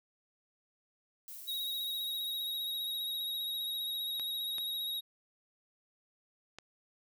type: noise with exponential decay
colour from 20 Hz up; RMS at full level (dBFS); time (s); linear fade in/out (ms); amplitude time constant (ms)
violet; -46; 1.28-4.64; 1; 730
type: tone with vibrato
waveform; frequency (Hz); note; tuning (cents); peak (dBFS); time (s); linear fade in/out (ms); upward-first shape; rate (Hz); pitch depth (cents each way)
square; 3800; A#7; +33; -35; 1.47-5.01; 20; triangle; 15; 32
type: clicks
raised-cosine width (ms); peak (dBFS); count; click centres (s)
0.2; -28; 3; 4.197 / 4.583 / 6.586
effects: none